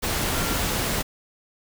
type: tone in noise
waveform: sine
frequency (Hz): 1379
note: F6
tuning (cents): -22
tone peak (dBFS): -34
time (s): 0.33-0.58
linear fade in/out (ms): 20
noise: pink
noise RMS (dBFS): -25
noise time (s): 0.02-1.03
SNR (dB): -12
effects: none